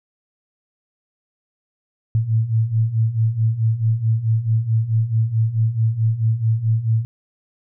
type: beating tone pair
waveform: sine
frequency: 109.4 / 114 Hz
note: A2 / A#2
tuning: -9 / -38 cents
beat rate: 4.6 Hz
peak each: -21 / -17 dBFS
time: 2.15-7.05 s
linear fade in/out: 0 ms
effects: none